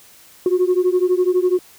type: beating tone pair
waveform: sine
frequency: 358.6 / 370.6 Hz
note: F4 / F#4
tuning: +46 / +3 cents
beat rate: 12 Hz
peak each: -15 / -16 dBFS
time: 0.46-1.59 s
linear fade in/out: 2 ms
effects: tanh soft clip ceiling -9 dBFS + white hiss -47 dBFS RMS until 1.78 s